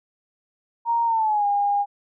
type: tone with pitch glide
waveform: sine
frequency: 932.3 to 811.6 Hz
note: A#5 to G#5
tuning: 0 to -40 cents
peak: -18 dBFS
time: 0.85-1.86 s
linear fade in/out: 50 ms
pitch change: -240 cents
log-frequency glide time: 1.05-1.46 s
effects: none